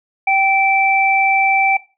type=tone pair together; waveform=sine; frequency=778 / 2331 Hz; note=G5 / D7; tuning=-13 / -14 cents; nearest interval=octave + perfect fifth; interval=1899 cents; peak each=-14 / -15 dBFS; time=0.27-1.77 s; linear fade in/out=5 ms; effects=noise-tail reverb RT60 0.3 s tail -18 dB re dry

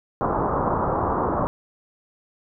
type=low-pass noise; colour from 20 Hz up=white; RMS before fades=-23 dBFS; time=0.21-1.47 s; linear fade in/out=0 ms; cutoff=1200 Hz; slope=48 dB/octave; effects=none

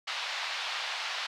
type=band-pass noise; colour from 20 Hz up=white; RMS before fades=-35 dBFS; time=0.07-1.27 s; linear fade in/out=10 ms; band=710 to 4300 Hz; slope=24 dB/octave; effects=none

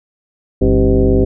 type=tone with frequency modulation; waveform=sine; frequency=152.4 Hz; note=D#3; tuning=36 cents flat; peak=-8 dBFS; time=0.61-1.25 s; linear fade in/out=10 ms; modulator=118 Hz; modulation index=2.8; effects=none

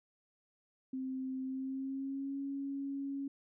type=tone with pitch glide; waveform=sine; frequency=261.6 to 276.7 Hz; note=C4 to C#4; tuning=0 to -3 cents; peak=-36 dBFS; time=0.93-3.28 s; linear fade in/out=5 ms; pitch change=+97 cents; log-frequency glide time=1.43-2.39 s; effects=none

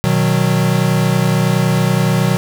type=chord; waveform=square; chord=B major; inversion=none; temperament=equal; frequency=123.47 / 155.56 / 185 Hz; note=B2 / D#3 / F#3; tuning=0 / 0 / 0 cents; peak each=-17 dBFS; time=0.04-2.37 s; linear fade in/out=0 ms; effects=none

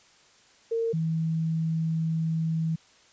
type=tone pair in turn; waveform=sine; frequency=457.2 / 161.64 Hz; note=A#4 / E3; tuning=-34 / -34 cents; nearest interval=octave + tritone; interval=1800 cents; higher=first; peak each=-24 dBFS; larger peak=neither; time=0.71-0.93 / 0.93-2.76 s; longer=second; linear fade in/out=10 ms; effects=white hiss -58 dBFS RMS until 3.12 s + resampled to 16000 Hz

